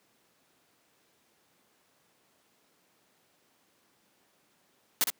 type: noise with echo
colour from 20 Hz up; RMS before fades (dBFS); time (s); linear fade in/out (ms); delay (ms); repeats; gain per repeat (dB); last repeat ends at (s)
white; -25; 5.01-5.04; 0; 61; 1; -5; 5.101
effects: pink hiss -68 dBFS RMS until 5.19 s + high-pass 200 Hz 12 dB/octave